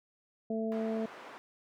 harmonic tone, 222.1 Hz, A3, 16 cents sharp, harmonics 1 / 2 / 3, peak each -33 / -36 / -38 dBFS, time 0.5-1.06 s, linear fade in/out 5 ms
white band-pass noise, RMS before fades -49 dBFS, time 0.72-1.38 s, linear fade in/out 0 ms, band 310 to 1300 Hz, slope 12 dB/octave
effects none

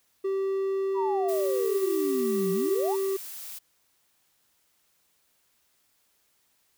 triangle tone, 387.7 Hz, G4, 19 cents flat, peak -23 dBFS, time 0.24-3.17 s, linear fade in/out 10 ms
sine exponential two-way sweep, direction down then up, 1007 to 174.61 to 1007 Hz, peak -28 dBFS, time 0.94-2.97 s, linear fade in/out 50 ms, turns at 2.52 s
blue noise, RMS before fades -40 dBFS, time 1.28-3.59 s, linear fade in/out 10 ms
effects white hiss -69 dBFS RMS until 6.77 s

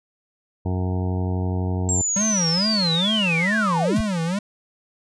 harmonic tone, 92 Hz, F#2, 9 cents flat, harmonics 1 / 2 / 3 / 4 / 5 / 7 / 8 / 9 / 10, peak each -22 / -28 / -32 / -34 / -36 / -39 / -40 / -41 / -42 dBFS, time 0.65-2.02 s, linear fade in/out 10 ms
sine linear sweep, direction down, 7580 to 36 Hz, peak -20 dBFS, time 1.89-4.01 s, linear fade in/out 0 ms
square tone with vibrato, 189.4 Hz, F#3, 41 cents sharp, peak -22 dBFS, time 2.16-4.39 s, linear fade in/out 5 ms, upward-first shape sine, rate 2.3 Hz, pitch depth 260 cents each way
white noise with exponential decay, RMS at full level -31 dBFS, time 3.96-4.06 s, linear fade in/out 2 ms, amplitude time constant 21 ms
effects resampled to 22050 Hz

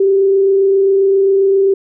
sine tone with frequency modulation, 390.3 Hz, G4, 8 cents flat, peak -8 dBFS, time 0-1.74 s, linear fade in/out 5 ms, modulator 27.5 Hz, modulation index 0.23, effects none

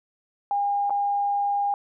sine tone with dropouts, 809 Hz, G#5, 46 cents flat, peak -21 dBFS, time 0.51-1.74 s, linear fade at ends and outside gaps 1 ms, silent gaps 0.897-0.905 s, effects none

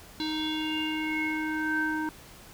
square tone with low-pass filter sweep, 311.1 Hz, D#4, in tune, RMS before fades -30 dBFS, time 0.2-2.09 s, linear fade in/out 0 ms, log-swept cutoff 4000 to 1300 Hz, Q 8.2, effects pink hiss -50 dBFS RMS until 2.53 s

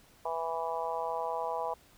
harmonic tone, 164.6 Hz, E3, 2 cents flat, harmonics 3 / 4 / 5 / 6 / 7, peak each -38 / -37 / -37 / -36 / -45 dBFS, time 0.25-1.74 s, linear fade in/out 5 ms, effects pink hiss -61 dBFS RMS until 1.97 s

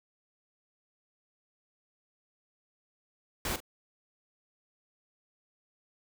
pink noise with echo, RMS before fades -33 dBFS, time 3.45-3.56 s, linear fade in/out 2 ms, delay 43 ms, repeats 1, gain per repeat -13 dB, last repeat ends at 3.603 s, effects none

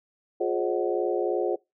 sine tone cluster, 354.7 / 417.7 / 534 / 617 / 744 Hz, F4 / G#4 / C5 / D#5 / F#5, +27 / +10 / +35 / -15 / +9 cents, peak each -27 / -28 / -30 / -34 / -34 dBFS, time 0.4-1.56 s, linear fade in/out 10 ms, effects noise-tail reverb RT60 0.2 s tail -23 dB re dry

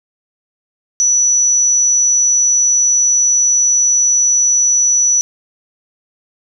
sine tone, 5920 Hz, F#8, in tune, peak -9 dBFS, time 1-5.21 s, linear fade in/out 0 ms, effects none

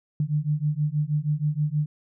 sine beating tone pair, 146.83 / 153.13 Hz, D3 / D#3, 0 / -27 cents, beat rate 6.3 Hz, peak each -25 dBFS, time 0.2-1.86 s, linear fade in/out 2 ms, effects none

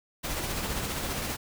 pink noise with tremolo, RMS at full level -31 dBFS, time 0.23-1.37 s, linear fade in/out 20 ms, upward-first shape sine, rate 15 Hz, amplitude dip 30%, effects none

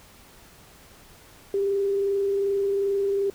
sine tone with frequency modulation, 396.9 Hz, G4, 22 cents sharp, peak -21 dBFS, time 1.54-3.3 s, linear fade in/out 2 ms, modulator 22.6 Hz, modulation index 0.22, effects pink hiss -51 dBFS RMS until 3.34 s

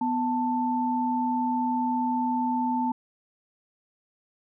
sine tone pair together, 248.1 / 885 Hz, B3 / A5, +8 / +10 cents, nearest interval octave + minor seventh, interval 2202 cents, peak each -26 dBFS, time 0.01-2.92 s, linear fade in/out 5 ms, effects none

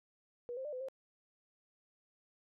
sine tone with pitch steps, 483.1 / 526 / 595 / 508 / 531 Hz, B4 / C5 / D5 / B4 / C5, -38 / +9 / +22 / +49 / +25 cents, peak -39 dBFS, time 0.49-0.885 s, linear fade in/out 0 ms, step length 79 ms, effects none

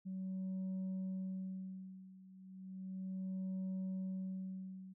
sine tone with tremolo, 188.4 Hz, F#3, 32 cents sharp, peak -35 dBFS, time 0.05-4.94 s, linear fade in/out 20 ms, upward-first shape sine, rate 0.34 Hz, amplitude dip 90%, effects tanh soft clip ceiling -37 dBFS

